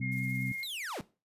harmonic tone, 64 Hz, C2, 38 cents flat, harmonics 2 / 3 / 4, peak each -34 / -38 / -40 dBFS, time 0-0.52 s, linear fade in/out 5 ms
sine tone with vibrato, 2136 Hz, C7, 35 cents sharp, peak -35 dBFS, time 0.01-0.65 s, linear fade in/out 20 ms, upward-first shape sine, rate 10 Hz, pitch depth 12 cents each way
violet noise with tremolo, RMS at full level -50 dBFS, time 0.11-0.78 s, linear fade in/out 20 ms, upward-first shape sine, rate 17 Hz, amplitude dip 45%
45% pulse linear sweep, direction down, 4186 to 103.83 Hz, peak -36 dBFS, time 0.63-1.01 s, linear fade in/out 0 ms
effects noise-tail reverb RT60 0.3 s tail -18 dB re dry + resampled to 32000 Hz

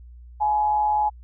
sine tone with amplitude modulation, 844 Hz, G#5, 28 cents sharp, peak -16 dBFS, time 0.4-1.1 s, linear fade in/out 20 ms, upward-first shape sine, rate 144 Hz, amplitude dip 45%, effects added 60 Hz sine -41 dBFS peak until 1.23 s

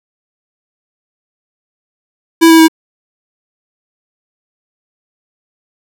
square tone with pitch steps, 329.6 / 325.6 / 321.7 Hz, E4 / E4 / E4, 0 / -21 / -42 cents, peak -3 dBFS, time 2.41-2.683 s, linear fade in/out 20 ms, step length 91 ms, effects none

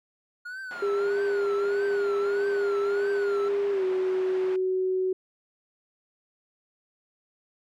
triangle tone with vibrato, 1430 Hz, F6, 41 cents sharp, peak -33 dBFS, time 0.45-3.49 s, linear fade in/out 10 ms, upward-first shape triangle, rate 1.6 Hz, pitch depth 160 cents each way
pink band-pass noise, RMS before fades -43 dBFS, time 0.71-4.56 s, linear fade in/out 0 ms, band 400 to 2100 Hz, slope 12 dB/octave
sine tone with pitch glide, 402.7 to 373.6 Hz, G4 to F#4, +47 to +17 cents, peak -23 dBFS, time 0.82-5.13 s, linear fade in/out 5 ms, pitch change -130 cents, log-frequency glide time 3.71-3.84 s
effects none

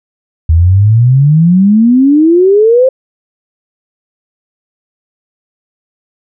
sine exponential sweep, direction up, 78 to 534 Hz, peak -3 dBFS, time 0.49-2.89 s, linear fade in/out 5 ms, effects none

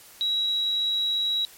sine tone, 3874 Hz, B7, 34 cents flat, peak -22 dBFS, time 0.21-1.45 s, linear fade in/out 0 ms, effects white hiss -49 dBFS RMS until 1.57 s + MP3 64 kbps

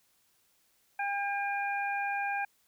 harmonic tone, 804 Hz, G5, 44 cents sharp, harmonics 1 / 2 / 3, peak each -32 / -35 / -37 dBFS, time 0.99-2.45 s, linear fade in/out 5 ms, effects white hiss -70 dBFS RMS until 2.67 s

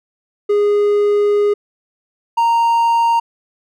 triangle tone pair in turn, 412.1 / 928.1 Hz, G#4 / A#5, -13 / -8 cents, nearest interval octave + major second, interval 1405 cents, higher second, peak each -9 dBFS, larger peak neither, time 0.49-1.54 / 2.37-3.2 s, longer first, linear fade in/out 10 ms, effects none

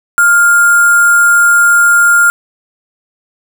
sine tone with sample-and-hold, 1403 Hz, F6, 8 cents sharp, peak -4 dBFS, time 0.18-2.3 s, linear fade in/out 0 ms, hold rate 8820 Hz, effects none

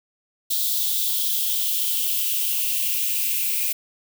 violet noise with high-pass filter sweep, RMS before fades -23 dBFS, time 0.5-3.73 s, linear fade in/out 10 ms, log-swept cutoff 3700 to 2400 Hz, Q 5.2, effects none

